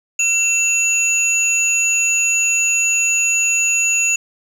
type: tone pair together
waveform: sine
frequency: 2698 / 6818 Hz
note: E7 / G#8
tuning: +40 / +45 cents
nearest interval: octave + major third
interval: 1605 cents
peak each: -15 dBFS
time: 0.19-4.16 s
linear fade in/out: 5 ms
effects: tanh soft clip ceiling -9 dBFS + 8-bit